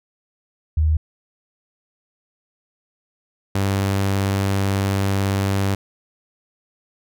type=tone pair in turn; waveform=sine / sawtooth; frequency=77.78 / 98.08 Hz; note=D#2 / G2; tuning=0 / +1 cents; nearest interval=major third; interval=401 cents; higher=second; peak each=-14 dBFS; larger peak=neither; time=0.77-0.97 / 3.55-5.75 s; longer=second; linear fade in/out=5 ms; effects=none